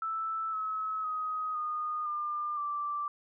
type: tone with pitch steps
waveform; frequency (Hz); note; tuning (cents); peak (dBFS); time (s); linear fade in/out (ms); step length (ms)
sine; 1318.5 / 1287.6 / 1257.5 / 1228.1 / 1199.3 / 1171.3; E6 / E6 / D#6 / D#6 / D6 / D6; 0 / -41 / +18 / -23 / +36 / -5; -31; 0.02-3.08; 2; 510
effects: none